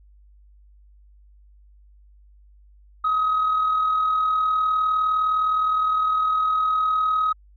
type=tone with amplitude modulation; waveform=sine; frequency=1266 Hz; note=D#6; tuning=30 cents sharp; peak=-15 dBFS; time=3.04-7.33 s; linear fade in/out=10 ms; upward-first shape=sine; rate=39.6 Hz; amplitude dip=40%; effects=tanh soft clip ceiling -15 dBFS + added 50 Hz sine -49 dBFS peak until 7.56 s